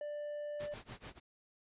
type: tone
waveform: triangle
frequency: 590 Hz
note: D5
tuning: 8 cents sharp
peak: -37 dBFS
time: 0.01-0.74 s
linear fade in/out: 2 ms
type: noise with tremolo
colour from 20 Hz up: pink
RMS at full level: -47 dBFS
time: 0.59-1.2 s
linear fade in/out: 20 ms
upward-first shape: sine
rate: 6.8 Hz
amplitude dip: 95%
effects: resampled to 8000 Hz